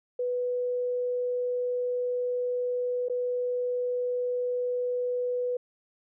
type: tone with dropouts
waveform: sine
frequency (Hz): 493.9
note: B4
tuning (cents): 0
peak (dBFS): -26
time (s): 0.19-5.57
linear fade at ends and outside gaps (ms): 5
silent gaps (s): 3.085-3.097
effects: none